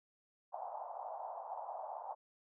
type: band-pass noise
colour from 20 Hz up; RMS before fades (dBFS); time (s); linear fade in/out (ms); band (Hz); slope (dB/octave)
white; -45; 0.52-2.15; 20; 650 to 910; 48
effects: none